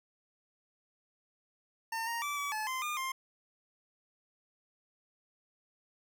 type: tone with pitch steps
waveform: 25% pulse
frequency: 906 / 932 / 1161 / 1143 / 862 / 1038 / 1211 / 1055 Hz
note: A#5 / A#5 / D6 / D6 / A5 / C6 / D#6 / C6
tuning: -50 / -1 / -20 / -47 / -36 / -14 / -47 / +14 cents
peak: -30 dBFS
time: 1.92-3.12 s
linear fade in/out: 5 ms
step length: 150 ms
effects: none